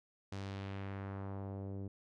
sawtooth tone with low-pass filter sweep, 98 Hz, G2, in tune, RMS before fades -43 dBFS, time 0.32-1.88 s, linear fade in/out 5 ms, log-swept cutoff 6100 to 370 Hz, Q 1.2, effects none

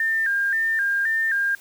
sine tone with vibrato, 1700 Hz, G#6, 40 cents sharp, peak -19 dBFS, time 0-1.55 s, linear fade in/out 2 ms, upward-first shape square, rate 1.9 Hz, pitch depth 98 cents each way, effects white hiss -49 dBFS RMS until 1.6 s

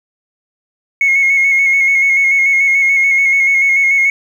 sine tone with vibrato, 2180 Hz, C#7, 29 cents flat, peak -7 dBFS, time 1.01-4.1 s, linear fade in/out 2 ms, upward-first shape square, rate 6.9 Hz, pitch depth 24 cents each way, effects tanh soft clip ceiling -5 dBFS + 7-bit

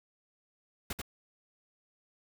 pink noise with echo, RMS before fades -36 dBFS, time 0.9-0.93 s, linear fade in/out 5 ms, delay 87 ms, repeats 1, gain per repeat -2 dB, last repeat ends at 1.017 s, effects none

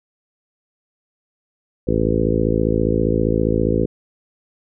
harmonic tone with a mistuned harmonic, 55 Hz, A1, in tune, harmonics 1 / 2 / 3 / 4 / 5 / 6 / 7 / 8 / 9, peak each -24 / -24 / -24 / -24 / -24 / -24 / -24 / -24 / -24 dBFS, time 1.87-3.86 s, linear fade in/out 10 ms, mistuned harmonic 1, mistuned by +40 cents, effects none

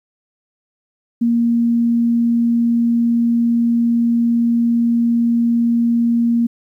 sine tone, 234.4 Hz, A#3, 10 cents sharp, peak -12 dBFS, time 1.21-6.47 s, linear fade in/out 10 ms, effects 9-bit

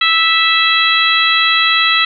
harmonic tone, 657 Hz, E5, 6 cents flat, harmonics 2 / 3 / 4 / 5 / 6, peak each -16 / -16 / -16 / -16 / -16 dBFS, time 0.01-2.05 s, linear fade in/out 5 ms, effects none

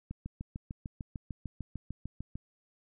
click train, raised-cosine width 5 ms, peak -26 dBFS, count 16, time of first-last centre 0.11-2.356 s, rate 6.68 Hz, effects none

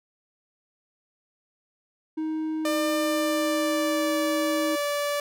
triangle tone, 314.3 Hz, D#4, 18 cents sharp, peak -24 dBFS, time 2.17-4.76 s, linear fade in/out 10 ms
sawtooth tone with pitch glide, 598 to 579.6 Hz, D5 to D5, +31 to -23 cents, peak -21 dBFS, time 2.65-5.2 s, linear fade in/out 2 ms, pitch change -54 cents, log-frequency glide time 2.95-4.19 s
effects none

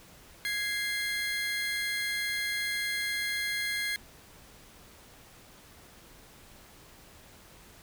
30% pulse tone pair together, 1655.5 / 2093 Hz, G#6 / C7, -6 / 0 cents, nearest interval major third, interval 406 cents, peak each -31 / -29 dBFS, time 0.45-3.96 s, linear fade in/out 0 ms, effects pink hiss -54 dBFS RMS until 7.82 s

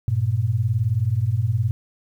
sine beating tone pair, 99.1 / 118.1 Hz, G2 / A#2, +19 / +23 cents, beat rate 19 Hz, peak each -22 / -20 dBFS, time 0.08-1.71 s, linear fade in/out 0 ms, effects 9-bit

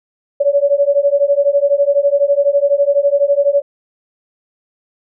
sine beating tone pair, 561 / 573 Hz, C#5 / D5, +21 / -43 cents, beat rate 12 Hz, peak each -13 dBFS, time 0.4-3.62 s, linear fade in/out 10 ms, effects none

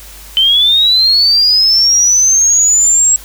sine linear sweep, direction up, 3055 to 7670 Hz, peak -6 dBFS, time 0.37-3.16 s, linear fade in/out 0 ms, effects added 50 Hz sine -35 dBFS peak until 3.24 s + white hiss -35 dBFS RMS until 3.24 s

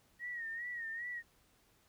sine tone with vibrato, 1877 Hz, A#6, 11 cents sharp, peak -39 dBFS, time 0.19-1.23 s, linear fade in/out 50 ms, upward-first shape sine, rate 2.5 Hz, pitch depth 77 cents each way, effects pink hiss -70 dBFS RMS until 1.88 s

